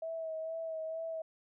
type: tone with vibrato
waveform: sine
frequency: 646 Hz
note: E5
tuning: 35 cents flat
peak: -36 dBFS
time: 0.02-1.22 s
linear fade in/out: 5 ms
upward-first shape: sine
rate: 2.2 Hz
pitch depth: 26 cents each way
effects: none